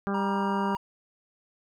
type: harmonic tone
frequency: 198.5 Hz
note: G3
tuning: 22 cents sharp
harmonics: 1 / 2 / 3 / 4 / 5 / 6 / 7 / 8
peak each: -28 / -33 / -39 / -37 / -41 / -36 / -40 / -42 dBFS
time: 0.07-0.75 s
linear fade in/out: 0 ms
type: tone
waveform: triangle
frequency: 949 Hz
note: A#5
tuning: 31 cents sharp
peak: -28 dBFS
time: 0.14-0.77 s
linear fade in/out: 5 ms
effects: none